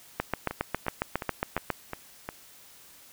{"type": "two click trains", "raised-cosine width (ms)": 0.5, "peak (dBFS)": [-11, -18], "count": [12, 6], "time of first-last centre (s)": [[0.2, 1.703], [0.51, 2.289]], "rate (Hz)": [7.32, 2.81], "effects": ["white hiss -53 dBFS RMS until 3.12 s"]}